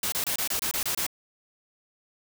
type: noise bursts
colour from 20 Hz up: white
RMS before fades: -28 dBFS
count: 9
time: 0.03-1.066 s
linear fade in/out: 2 ms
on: 92 ms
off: 26 ms
effects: none